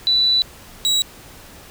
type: tone pair in turn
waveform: sine / 35% pulse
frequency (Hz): 3967 / 3881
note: B7 / B7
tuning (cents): +7 / -31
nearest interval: unison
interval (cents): 38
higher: first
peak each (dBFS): -13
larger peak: neither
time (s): 0.07-0.42 / 0.85-1.02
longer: first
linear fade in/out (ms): 0
effects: pink hiss -42 dBFS RMS until 1.7 s